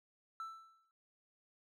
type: tone with exponential decay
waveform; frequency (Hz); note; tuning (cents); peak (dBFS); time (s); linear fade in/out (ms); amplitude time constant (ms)
triangle; 1326; E6; +10; -37; 0.4-0.91; 1; 110
effects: tanh soft clip ceiling -34 dBFS